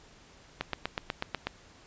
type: click train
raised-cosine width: 0.3 ms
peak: -14 dBFS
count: 8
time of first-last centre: 0.61-1.47 s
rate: 8.14 Hz
effects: pink hiss -56 dBFS RMS until 1.86 s + resampled to 16000 Hz